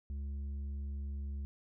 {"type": "tone with tanh clipping", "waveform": "sine", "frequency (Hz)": 70.1, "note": "C#2", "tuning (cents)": 20, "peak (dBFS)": -38, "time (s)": [0.1, 1.45], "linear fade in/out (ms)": 0, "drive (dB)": 6, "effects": []}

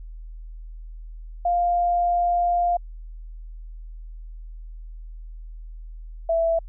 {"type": "tone pair in turn", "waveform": "sine", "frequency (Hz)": [700, 662.4], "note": ["F5", "E5"], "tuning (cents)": [4, 8], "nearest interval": "minor second", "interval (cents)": 96, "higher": "first", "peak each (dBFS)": -18, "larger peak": "neither", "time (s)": [[1.45, 2.77], [6.29, 6.59]], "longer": "first", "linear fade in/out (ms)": 5, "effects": ["added 40 Hz sine -35 dBFS peak until 6.68 s"]}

